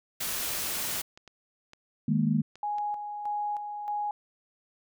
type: noise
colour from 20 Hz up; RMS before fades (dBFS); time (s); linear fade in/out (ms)
white; -32; 0.2-1.02; 10
type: clicks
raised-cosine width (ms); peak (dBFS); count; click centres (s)
0.2; -31; 6; 0.969 / 1.175 / 1.277 / 1.734 / 2.556 / 2.784
type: chord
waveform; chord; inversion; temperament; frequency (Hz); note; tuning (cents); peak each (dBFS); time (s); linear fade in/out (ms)
sine; D# suspended fourth; none; equal; 155.56 / 207.7 / 233.1; D#3 / G#3 / A#3; 0 / 0 / 0; -27; 2.08-2.42; 5
type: tone with tremolo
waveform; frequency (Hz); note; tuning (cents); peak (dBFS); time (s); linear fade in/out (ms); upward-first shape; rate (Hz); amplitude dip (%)
sine; 830.6; G#5; 0; -28; 2.63-4.11; 2; square; 1.6; 50
effects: none